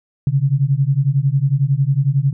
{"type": "beating tone pair", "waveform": "sine", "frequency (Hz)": [132.6, 143.6], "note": ["C3", "D3"], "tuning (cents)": [23, -39], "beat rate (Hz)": 11, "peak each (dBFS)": -16, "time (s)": [0.27, 2.33], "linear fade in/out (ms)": 2, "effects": []}